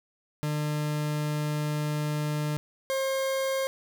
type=tone pair in turn; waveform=40% pulse; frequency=150 / 534.5 Hz; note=D3 / C5; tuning=+37 / +37 cents; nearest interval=octave + minor seventh; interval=2200 cents; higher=second; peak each=-26 / -25 dBFS; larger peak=second; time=0.43-2.57 / 2.9-3.67 s; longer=first; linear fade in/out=0 ms; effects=none